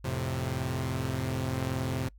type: chord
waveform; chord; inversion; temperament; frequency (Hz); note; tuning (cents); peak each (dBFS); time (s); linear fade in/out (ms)
sawtooth; F major; none; equal; 87.31 / 110 / 130.81; F2 / A2 / C3; 0 / 0 / 0; -32 / -32 / -28; 0.04-2.09; 10
effects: noise-tail reverb RT60 0.1 s tail -25 dB re dry + added 50 Hz sine -50 dBFS peak until 2.18 s